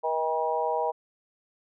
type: harmonic tone with a mistuned harmonic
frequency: 160 Hz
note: D#3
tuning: 49 cents sharp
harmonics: 3 / 4 / 5 / 6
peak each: -30 / -30 / -30 / -30 dBFS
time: 0.03-0.92 s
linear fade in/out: 20 ms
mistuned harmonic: 4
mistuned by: -22 cents
effects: none